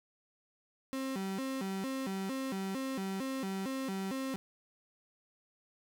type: tone with vibrato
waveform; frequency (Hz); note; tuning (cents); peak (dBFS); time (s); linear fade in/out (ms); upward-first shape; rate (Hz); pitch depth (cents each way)
35% pulse; 226.3; A3; +49; -33; 0.93-4.36; 0; square; 2.2; 280
effects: none